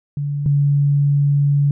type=tone pair in turn; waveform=sine; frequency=143.8 / 142.81 Hz; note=D3 / D3; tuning=-36 / -48 cents; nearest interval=unison; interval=12 cents; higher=first; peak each=-19 / -12 dBFS; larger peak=second; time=0.17-0.46 / 0.46-1.71 s; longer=second; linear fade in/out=2 ms; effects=none